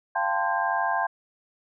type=tone cluster; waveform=sine; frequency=687 / 780 / 882 / 1035 / 1599 Hz; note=F5 / G5 / A5 / C6 / G6; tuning=-29 / -9 / +4 / -19 / +34 cents; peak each=-29 dBFS; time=0.15-1.07 s; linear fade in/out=10 ms; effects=none